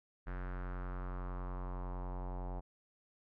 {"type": "tone with low-pass filter sweep", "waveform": "square", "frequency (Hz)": 45.42, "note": "F#1", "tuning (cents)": -31, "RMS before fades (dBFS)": -41, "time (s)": [0.26, 2.61], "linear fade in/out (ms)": 20, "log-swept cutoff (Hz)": [1600, 820], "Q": 3.1, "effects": []}